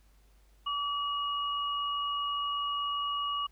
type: tone pair together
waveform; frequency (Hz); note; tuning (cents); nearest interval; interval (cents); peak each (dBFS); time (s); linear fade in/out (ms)
sine; 1148 / 2893; D6 / F#7; -40 / -40; octave + major third; 1600; -31 / -35; 0.66-3.47; 10
effects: added 50 Hz sine -59 dBFS peak until 3.51 s + pink hiss -69 dBFS RMS until 3.51 s